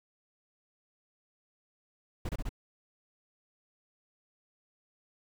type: noise bursts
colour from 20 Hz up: brown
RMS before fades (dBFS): -34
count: 4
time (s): 2.25-2.492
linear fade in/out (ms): 5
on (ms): 41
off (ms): 26
effects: none